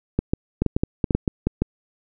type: clicks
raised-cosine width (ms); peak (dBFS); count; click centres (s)
3; -6; 12; 0.19 / 0.335 / 0.62 / 0.663 / 0.765 / 0.835 / 1.042 / 1.108 / 1.15 / 1.278 / 1.47 / 1.62
effects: none